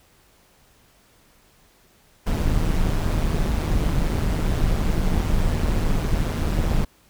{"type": "noise with amplitude modulation", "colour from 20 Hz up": "brown", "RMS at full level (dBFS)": -18, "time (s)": [2.26, 6.85], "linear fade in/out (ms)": 10, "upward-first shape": "sine", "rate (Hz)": 156, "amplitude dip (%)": 60, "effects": ["pink hiss -57 dBFS RMS until 7.09 s"]}